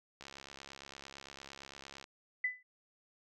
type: click train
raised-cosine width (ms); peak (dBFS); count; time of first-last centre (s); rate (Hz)
0.2; -31; 127; 0.21-2.041; 68.8
type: tone with exponential decay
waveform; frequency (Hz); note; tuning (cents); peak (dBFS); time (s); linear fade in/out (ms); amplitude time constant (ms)
sine; 2000; B6; +21; -27; 2.44-2.63; 5; 40
effects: none

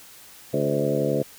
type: harmonic tone with a mistuned harmonic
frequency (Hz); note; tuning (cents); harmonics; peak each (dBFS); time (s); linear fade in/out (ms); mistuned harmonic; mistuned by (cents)
71.5; D2; -46; 2 / 3 / 4 / 5 / 6 / 7 / 8 / 9; -28 / -30 / -29 / -30 / -28 / -26 / -32 / -31; 0.53-1.23; 10; 7; +40
effects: white hiss -47 dBFS RMS until 1.38 s

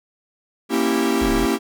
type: chord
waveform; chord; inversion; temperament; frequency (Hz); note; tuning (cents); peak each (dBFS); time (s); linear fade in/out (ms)
45% pulse; A# diminished seventh; none; equal with one note detuned; 233.1 / 274.2 / 329.6 / 392; A#3 / C#4 / E4 / G4; 0 / -19 / 0 / 0; -23; 0.69-1.59; 50
type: exponential two-way sweep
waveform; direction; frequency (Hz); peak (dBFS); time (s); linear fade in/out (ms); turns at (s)
square; down then up; 74 to 31 to 50.1; -24; 1.21-1.46; 10; 1.32
effects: none

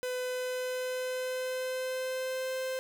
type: tone with pitch glide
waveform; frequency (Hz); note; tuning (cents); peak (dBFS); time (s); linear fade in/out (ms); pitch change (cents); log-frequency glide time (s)
45% pulse; 503 to 519.5; B4 to C5; +32 to -12; -32; 0.03-2.79; 0; +56; 0.17-2.54
effects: none

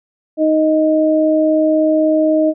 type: tone pair together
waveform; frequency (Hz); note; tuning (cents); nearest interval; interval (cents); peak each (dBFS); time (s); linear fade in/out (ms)
sine; 311.9 / 624.3; D#4 / D#5; +4 / +6; octave; 1202; -13; 0.37-2.54; 50
effects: none

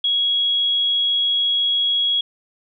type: tone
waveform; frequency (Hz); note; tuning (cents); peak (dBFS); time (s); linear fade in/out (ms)
sine; 3322; G#7; 0; -16; 0.04-2.21; 5
effects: none

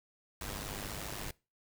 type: noise with amplitude modulation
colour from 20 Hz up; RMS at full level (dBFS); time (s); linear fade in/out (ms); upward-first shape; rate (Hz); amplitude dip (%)
pink; -38; 0.41-1.31; 2; sine; 101; 70
effects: noise-tail reverb RT60 0.3 s tail -23 dB re dry

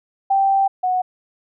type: tone pair in turn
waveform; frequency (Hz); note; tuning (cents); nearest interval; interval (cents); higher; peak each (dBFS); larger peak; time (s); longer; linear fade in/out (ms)
sine; 782 / 736; G5 / F#5; -4 / -9; minor second; 105; first; -13 / -16; first; 0.3-0.68 / 0.83-1.02; first; 10
effects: none

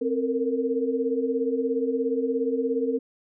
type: tone cluster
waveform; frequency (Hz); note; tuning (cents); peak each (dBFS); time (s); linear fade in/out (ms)
sine; 263.3 / 452.8 / 469.8; C4 / A4 / A#4; +11 / +50 / +13; -27; 0.01-2.99; 10
effects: none

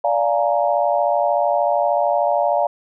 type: chord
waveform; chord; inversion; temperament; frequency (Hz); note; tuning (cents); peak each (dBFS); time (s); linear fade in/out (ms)
sine; Bb dominant seventh; first; just; 582.7 / 699.2 / 839.1 / 932.3; D5 / F5 / Ab5 / Bb5; -14 / +2 / +18 / 0; -19 / -19 / -23 / -24; 0.04-2.67; 5
effects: none

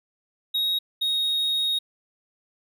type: tone pair in turn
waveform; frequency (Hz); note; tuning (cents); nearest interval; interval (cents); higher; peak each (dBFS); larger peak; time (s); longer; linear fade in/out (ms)
triangle; 3779 / 3749; A#7 / A#7; +23 / +9; unison; 14; first; -20; neither; 0.54-0.79 / 1.01-1.79; second; 10
effects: none

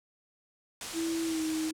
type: low-pass noise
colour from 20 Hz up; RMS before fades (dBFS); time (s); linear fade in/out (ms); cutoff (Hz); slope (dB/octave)
white; -41; 0.81-1.71; 2; 9500; 24
type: tone with pitch glide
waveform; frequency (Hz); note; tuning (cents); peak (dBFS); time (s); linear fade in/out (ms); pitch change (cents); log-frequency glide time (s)
sine; 329 to 315.8; E4 to D#4; -3 to +26; -29; 0.93-1.73; 50; -71; 1.25-1.42
effects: none

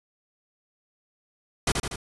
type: noise with echo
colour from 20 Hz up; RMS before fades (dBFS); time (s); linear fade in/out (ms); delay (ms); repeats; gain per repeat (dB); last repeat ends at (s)
pink; -22; 1.67-1.72; 5; 80; 3; -4; 1.96
effects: resampled to 24000 Hz

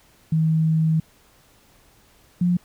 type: tone pair in turn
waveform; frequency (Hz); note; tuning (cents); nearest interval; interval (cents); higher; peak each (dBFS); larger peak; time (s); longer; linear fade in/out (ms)
sine; 159.4 / 177; D#3 / F3; +42 / +23; major second; 181; second; -16; neither; 0.32-1 / 2.41-2.57; first; 5
effects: pink hiss -56 dBFS RMS until 2.64 s

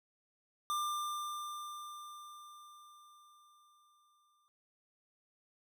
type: tone with exponential decay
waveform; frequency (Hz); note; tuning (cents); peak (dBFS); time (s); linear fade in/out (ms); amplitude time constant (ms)
square; 1193; D6; +27; -33; 0.7-4.48; 0; 820
effects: none

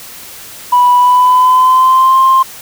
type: tone with pitch glide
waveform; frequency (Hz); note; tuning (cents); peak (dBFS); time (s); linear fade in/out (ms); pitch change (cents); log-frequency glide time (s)
sine; 984 to 1054.6; B5 to C6; -7 to +13; -3; 0.72-2.43; 10; +120; 0.97-2.19
effects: tanh soft clip ceiling -1 dBFS + white hiss -31 dBFS RMS until 2.61 s

